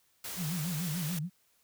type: noise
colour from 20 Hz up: white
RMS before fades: -40 dBFS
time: 0.24-1.19 s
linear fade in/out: 5 ms
type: tone with vibrato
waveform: sine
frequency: 164.81 Hz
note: E3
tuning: in tune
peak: -32 dBFS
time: 0.36-1.3 s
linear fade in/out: 50 ms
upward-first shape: sine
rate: 6.8 Hz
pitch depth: 190 cents each way
effects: white hiss -70 dBFS RMS until 1.63 s